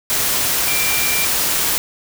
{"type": "tone in noise", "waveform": "sine", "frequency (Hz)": 2362, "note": "D7", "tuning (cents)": 9, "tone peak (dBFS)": -22, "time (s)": [0.68, 1.25], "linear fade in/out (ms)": 0, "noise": "white", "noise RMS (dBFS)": -18, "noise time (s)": [0.1, 1.78], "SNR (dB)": -7, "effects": []}